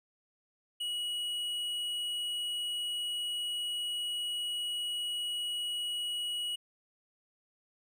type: tone with tanh clipping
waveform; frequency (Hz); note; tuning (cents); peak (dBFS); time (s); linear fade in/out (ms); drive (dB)
triangle; 2915; F#7; -26; -34; 0.8-6.56; 10; 12
effects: none